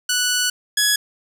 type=tone pair in turn; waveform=10% pulse; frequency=1480 / 1680.1 Hz; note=F#6 / G#6; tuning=0 / +20 cents; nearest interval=major second; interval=220 cents; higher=second; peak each=-9 / -6 dBFS; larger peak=second; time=0.09-0.5 / 0.77-0.96 s; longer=first; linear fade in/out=5 ms; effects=none